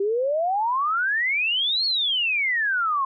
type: exponential two-way sweep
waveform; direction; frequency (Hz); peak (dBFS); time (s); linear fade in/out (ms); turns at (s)
sine; up then down; 385.5 to 4404 to 1049; -20; 0-3.05; 5; 1.85
effects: none